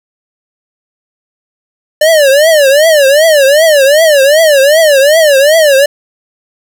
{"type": "tone with vibrato", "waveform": "square", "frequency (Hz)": 592, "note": "D5", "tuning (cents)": 14, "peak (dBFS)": -4, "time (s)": [2.01, 5.86], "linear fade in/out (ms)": 5, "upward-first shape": "triangle", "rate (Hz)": 2.6, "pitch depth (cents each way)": 210, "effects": []}